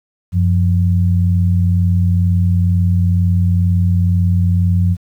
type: tone pair together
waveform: sine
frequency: 92.5 / 174.62 Hz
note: F#2 / F3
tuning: 0 / 0 cents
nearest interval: major seventh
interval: 1100 cents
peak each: -11 / -17 dBFS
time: 0.32-4.97 s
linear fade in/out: 50 ms
effects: 8-bit